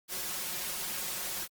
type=noise with comb filter; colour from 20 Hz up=white; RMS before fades=-36 dBFS; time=0.08-1.48 s; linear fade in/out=50 ms; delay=5.5 ms; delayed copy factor=+1; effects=Opus 48 kbps

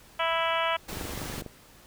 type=harmonic tone; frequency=329.6 Hz; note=E4; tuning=in tune; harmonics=2 / 3 / 4 / 5 / 6 / 7 / 8 / 9 / 10; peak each=-30 / -30 / -31 / -36 / -37 / -35 / -37 / -35 / -39 dBFS; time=0.19-0.77 s; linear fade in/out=10 ms
type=noise; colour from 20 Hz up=pink; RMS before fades=-37 dBFS; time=0.88-1.42 s; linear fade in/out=10 ms
type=click train; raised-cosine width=2 ms; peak=-25 dBFS; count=14; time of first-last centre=0.93-1.463 s; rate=24.4 Hz
effects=pink hiss -54 dBFS RMS until 1.86 s

